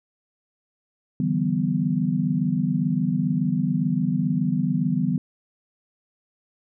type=chord; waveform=sine; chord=E minor seventh; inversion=third; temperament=equal with one note detuned; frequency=146.83 / 164.81 / 191.85 / 246.9 Hz; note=D3 / E3 / G3 / B3; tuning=0 / 0 / -37 / 0 cents; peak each=-27 / -25 / -25 / -25 dBFS; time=1.2-5.18 s; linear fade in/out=2 ms; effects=none